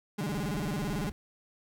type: tone with vibrato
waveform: 35% pulse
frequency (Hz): 174.61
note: F3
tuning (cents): 0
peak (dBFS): -29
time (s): 0.18-1.1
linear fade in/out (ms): 10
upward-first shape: square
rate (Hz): 18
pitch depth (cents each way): 290
type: noise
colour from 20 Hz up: brown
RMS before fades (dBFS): -43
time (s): 0.26-1.12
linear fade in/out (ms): 0
effects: none